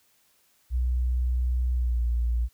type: tone with pitch glide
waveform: sine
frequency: 61.9 to 58.93 Hz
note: B1 to A#1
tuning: +5 to +19 cents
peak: -22 dBFS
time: 0.7-2.49 s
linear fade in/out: 50 ms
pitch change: -86 cents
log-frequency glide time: 1.75-2 s
effects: white hiss -65 dBFS RMS until 2.53 s